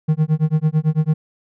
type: tone with tremolo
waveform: triangle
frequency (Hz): 155.56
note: D#3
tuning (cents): 0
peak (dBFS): -9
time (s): 0.08-1.14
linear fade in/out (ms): 10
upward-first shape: sine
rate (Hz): 9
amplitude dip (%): 100
effects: none